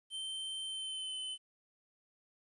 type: tone with pitch glide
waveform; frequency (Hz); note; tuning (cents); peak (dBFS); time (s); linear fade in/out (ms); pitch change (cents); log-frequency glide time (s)
square; 3109 to 3043; G7 to F#7; -15 to +48; -39; 0.1-1.38; 50; -37; 0.65-1.16
effects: resampled to 24000 Hz + 12-bit